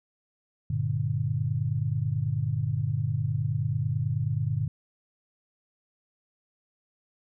sine chord, G minor, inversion none, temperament just, 98 / 117.6 / 147 Hz, G2 / Bb2 / D3, 0 / +16 / +2 cents, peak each -31 / -28 / -29 dBFS, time 0.7-4.68 s, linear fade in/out 5 ms, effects none

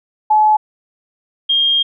sine tone pair in turn, 856 / 3222 Hz, A5 / G7, -48 / +47 cents, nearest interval octave + major seventh, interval 2295 cents, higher second, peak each -8 / -11 dBFS, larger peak first, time 0.3-0.57 / 1.49-1.83 s, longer second, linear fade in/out 10 ms, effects none

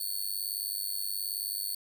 5% pulse tone with amplitude modulation, 4435 Hz, C#8, in tune, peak -21 dBFS, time 0-1.75 s, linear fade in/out 5 ms, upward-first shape sine, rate 98.8 Hz, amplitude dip 100%, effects 10-bit

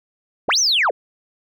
sine linear two-way sweep, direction up then down, 34.65 to 6340 to 344.5 Hz, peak -13 dBFS, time 0.48-0.91 s, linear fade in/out 10 ms, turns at 0.59 s, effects tanh soft clip ceiling -10 dBFS

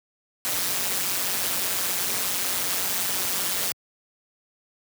white noise with amplitude modulation, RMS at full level -23 dBFS, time 0.45-3.72 s, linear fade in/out 0 ms, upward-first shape sine, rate 184 Hz, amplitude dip 70%, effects high-pass 100 Hz 12 dB/octave

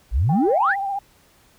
sine exponential sweep, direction up, 48 to 2093 Hz, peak -15 dBFS, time 0.11-0.76 s, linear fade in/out 50 ms
sine tone with vibrato, 791 Hz, G5, 15 cents sharp, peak -22 dBFS, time 0.29-0.99 s, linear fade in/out 5 ms, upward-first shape sine, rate 15 Hz, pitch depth 36 cents each way
effects tanh soft clip ceiling -8 dBFS + pink hiss -56 dBFS RMS until 1.58 s

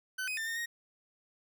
40% pulse tone with pitch steps, 1517 / 2510 / 1793 / 1829 / 1871 Hz, F#6 / D#7 / A6 / A#6 / A#6, +43 / +15 / +32 / -33 / +6 cents, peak -33 dBFS, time 0.18-0.66 s, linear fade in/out 10 ms, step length 96 ms, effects none

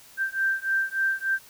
sine beating tone pair, 1568 / 1571.4 Hz, G6 / G6, 0 / +4 cents, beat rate 3.4 Hz, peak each -26 dBFS, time 0.17-1.39 s, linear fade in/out 50 ms, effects white hiss -51 dBFS RMS until 1.49 s

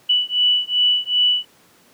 sine beating tone pair, 2960 / 2962.6 Hz, F#7 / F#7, 0 / +2 cents, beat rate 2.6 Hz, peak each -18 dBFS, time 0.09-1.45 s, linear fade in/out 10 ms, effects pink hiss -53 dBFS RMS until 1.93 s + high-pass 150 Hz 12 dB/octave

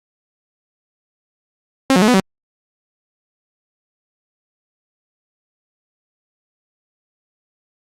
sawtooth tone with pitch steps, 267.5 / 182.5 / 213.8 / 249.1 / 190.8 Hz, C4 / F#3 / A3 / B3 / G3, +38 / -24 / -49 / +15 / -47 cents, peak -6 dBFS, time 1.9-2.2 s, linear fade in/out 0 ms, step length 60 ms, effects low-pass 10000 Hz 12 dB/octave + Opus 48 kbps

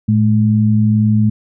sine tone pair together, 111 / 213.2 Hz, A2 / G#3, +16 / +46 cents, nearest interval major seventh, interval 1130 cents, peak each -12 dBFS, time 0.08-1.3 s, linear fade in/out 10 ms, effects none

